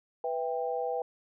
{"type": "chord", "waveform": "sine", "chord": "E minor", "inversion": "second", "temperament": "just", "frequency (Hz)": [494.4, 659.3, 791.1], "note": ["B4", "E5", "G5"], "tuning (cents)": [2, 0, 16], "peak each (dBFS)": [-32, -36, -34], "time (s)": [0.24, 1.02], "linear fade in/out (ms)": 2, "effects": []}